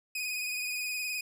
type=tone with vibrato; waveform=sawtooth; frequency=2489 Hz; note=D#7; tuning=in tune; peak=-29 dBFS; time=0.15-1.21 s; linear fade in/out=5 ms; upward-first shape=sine; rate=19 Hz; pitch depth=37 cents each way; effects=none